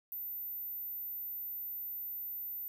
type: tone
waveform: sine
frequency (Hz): 14170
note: A9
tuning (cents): +11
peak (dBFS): -38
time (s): 0.12-2.68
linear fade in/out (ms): 0
effects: none